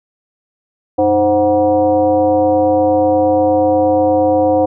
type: tone with frequency modulation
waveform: sine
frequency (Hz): 523.3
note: C5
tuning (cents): 0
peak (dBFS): -9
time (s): 0.98-4.66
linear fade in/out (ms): 10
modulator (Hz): 215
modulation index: 1.1
effects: none